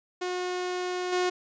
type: tone with level steps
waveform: sawtooth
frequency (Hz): 361.9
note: F#4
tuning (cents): -38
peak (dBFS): -25 / -20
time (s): 0.21-1.3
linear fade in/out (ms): 10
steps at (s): 1.12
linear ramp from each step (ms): 10
effects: resampled to 16000 Hz